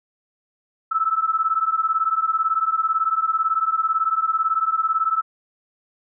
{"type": "beating tone pair", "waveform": "sine", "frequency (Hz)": [1303, 1321], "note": ["E6", "E6"], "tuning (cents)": [-20, 3], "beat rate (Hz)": 18, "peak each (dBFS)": -21, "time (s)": [0.91, 5.22], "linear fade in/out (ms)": 10, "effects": []}